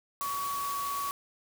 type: tone in noise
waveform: sine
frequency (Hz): 1125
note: C#6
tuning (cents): +25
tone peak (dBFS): -31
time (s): 0.21-1.11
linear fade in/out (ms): 0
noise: white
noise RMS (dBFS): -40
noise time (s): 0.21-1.11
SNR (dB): +6
effects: none